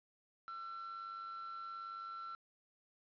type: tone with amplitude modulation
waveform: triangle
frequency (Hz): 1350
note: E6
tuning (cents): +41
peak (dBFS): -40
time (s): 0.48-2.35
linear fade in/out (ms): 0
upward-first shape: sine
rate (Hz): 98.8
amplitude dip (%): 45
effects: resampled to 11025 Hz + 11-bit